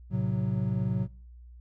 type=chord; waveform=triangle; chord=F# diminished; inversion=first; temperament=equal; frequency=110 / 130.81 / 185 Hz; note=A2 / C3 / F#3; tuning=0 / 0 / 0 cents; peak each=-28 dBFS; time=0.1-1.08 s; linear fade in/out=50 ms; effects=noise-tail reverb RT60 0.6 s tail -26 dB re dry + added 60 Hz sine -46 dBFS peak until 1.6 s